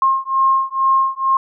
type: beating tone pair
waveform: sine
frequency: 1068 / 1070.2 Hz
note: C6 / C6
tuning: +35 / +39 cents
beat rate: 2.2 Hz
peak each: -16 dBFS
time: 0.02-1.37 s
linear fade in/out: 2 ms
effects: none